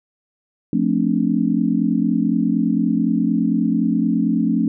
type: chord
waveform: sine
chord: D minor seventh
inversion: first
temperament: just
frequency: 176.2 / 220.2 / 264.3 / 293.7 Hz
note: F3 / A3 / C4 / D4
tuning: +16 / +2 / +18 / 0 cents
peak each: -22 / -19 / -21 / -22 dBFS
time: 0.73-4.68 s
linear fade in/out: 2 ms
effects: none